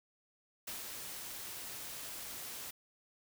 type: noise with ADSR envelope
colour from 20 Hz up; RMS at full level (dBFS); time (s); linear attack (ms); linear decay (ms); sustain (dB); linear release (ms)
white; -42; 0.67-2.71; 8; 140; -3; 7
effects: none

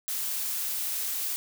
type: noise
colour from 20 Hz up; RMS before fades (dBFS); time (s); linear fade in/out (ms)
blue; -31; 0.08-1.36; 0
effects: none

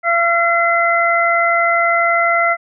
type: harmonic tone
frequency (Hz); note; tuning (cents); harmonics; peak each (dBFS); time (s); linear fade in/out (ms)
681; F5; -44; 1 / 2 / 3; -16 / -16 / -16; 0.03-2.57; 50
effects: none

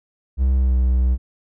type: tone with pitch glide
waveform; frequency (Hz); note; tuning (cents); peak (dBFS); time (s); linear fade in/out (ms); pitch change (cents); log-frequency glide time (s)
triangle; 65.3 to 62.97; C2 to B1; -3 to +34; -12; 0.37-1.18; 50; -63; 0.56-0.76
effects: none

